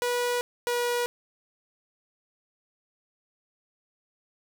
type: tone pair in turn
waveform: sawtooth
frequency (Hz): 487 / 483.1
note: B4 / B4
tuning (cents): -24 / -38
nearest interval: unison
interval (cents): 14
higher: first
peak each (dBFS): -21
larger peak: neither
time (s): 0.02-0.41 / 0.67-1.06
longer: neither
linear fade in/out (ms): 0
effects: none